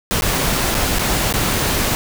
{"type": "noise with dropouts", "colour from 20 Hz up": "pink", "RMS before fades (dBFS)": -18, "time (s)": [0.11, 1.95], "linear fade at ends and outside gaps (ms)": 0, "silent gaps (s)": [[0.21, 0.221], [0.744, 0.75], [0.986, 0.993], [1.326, 1.339]], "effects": []}